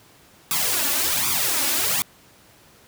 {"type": "noise with flanger", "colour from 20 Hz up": "white", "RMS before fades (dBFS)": -22, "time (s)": [0.51, 2.02], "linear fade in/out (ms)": 0, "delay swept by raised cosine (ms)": [0.83, 3.53], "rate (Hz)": 1.3, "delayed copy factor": 0.95, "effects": ["pink hiss -52 dBFS RMS until 2.87 s", "high-pass 80 Hz 12 dB/octave"]}